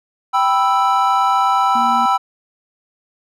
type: chord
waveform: triangle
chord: E minor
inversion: first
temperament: equal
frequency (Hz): 784 / 987.8 / 1318.5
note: G5 / B5 / E6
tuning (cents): 0 / 0 / 0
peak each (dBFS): -15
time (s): 0.33-2.18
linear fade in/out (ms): 20
type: tone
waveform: triangle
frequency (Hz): 236.2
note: A#3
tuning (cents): +23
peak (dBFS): -22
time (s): 1.75-2.06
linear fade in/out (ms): 5
effects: none